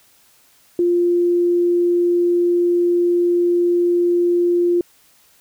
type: tone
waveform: sine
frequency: 349.2 Hz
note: F4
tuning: in tune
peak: -13 dBFS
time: 0.79-4.81 s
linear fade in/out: 2 ms
effects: white hiss -54 dBFS RMS until 5.4 s